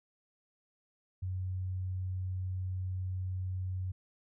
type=tone; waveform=sine; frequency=92.7 Hz; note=F#2; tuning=4 cents sharp; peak=-33 dBFS; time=1.22-3.92 s; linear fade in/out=10 ms; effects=none